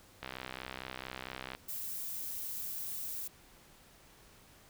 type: click train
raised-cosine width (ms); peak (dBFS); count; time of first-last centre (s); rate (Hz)
0.3; -24; 86; 0.23-1.55; 64.4
type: noise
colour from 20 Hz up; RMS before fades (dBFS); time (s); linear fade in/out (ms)
violet; -40; 1.68-3.28; 10
effects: pink hiss -60 dBFS RMS until 4.69 s